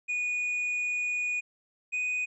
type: tone pair in turn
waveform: triangle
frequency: 2461 / 2488 Hz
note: D#7 / D#7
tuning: -20 / -1 cents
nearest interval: unison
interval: 19 cents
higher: second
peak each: -26 dBFS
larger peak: neither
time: 0.08-1.41 / 1.92-2.26 s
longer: first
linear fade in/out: 20 ms
effects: resampled to 22050 Hz